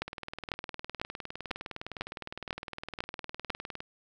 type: two click trains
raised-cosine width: 0.3 ms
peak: -22 / -15 dBFS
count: 74 / 8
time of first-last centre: 0.08-3.804 / 0.02-3.503 s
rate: 19.6 / 2.01 Hz
effects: none